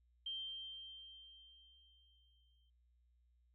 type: tone with exponential decay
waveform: sine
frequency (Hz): 3148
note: G7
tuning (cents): +7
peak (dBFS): -40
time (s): 0.26-2.7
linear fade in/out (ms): 5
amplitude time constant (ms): 530
effects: added 60 Hz sine -70 dBFS peak until 3.54 s